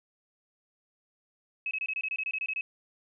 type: tone bursts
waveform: sine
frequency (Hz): 2566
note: E7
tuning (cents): -47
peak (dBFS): -29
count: 13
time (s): 1.66-2.61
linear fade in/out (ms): 2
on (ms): 50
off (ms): 25
effects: none